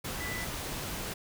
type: tone in noise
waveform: sine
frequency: 1988 Hz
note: B6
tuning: 11 cents sharp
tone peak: -37 dBFS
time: 0.2-0.45 s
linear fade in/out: 10 ms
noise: pink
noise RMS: -37 dBFS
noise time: 0.04-1.14 s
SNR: -3 dB
effects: none